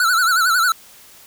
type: tone with vibrato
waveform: square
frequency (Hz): 1404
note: F6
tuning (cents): +9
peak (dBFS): -14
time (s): 0-0.72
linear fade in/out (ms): 2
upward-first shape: sine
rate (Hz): 11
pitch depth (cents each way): 120
effects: white hiss -45 dBFS RMS until 1.26 s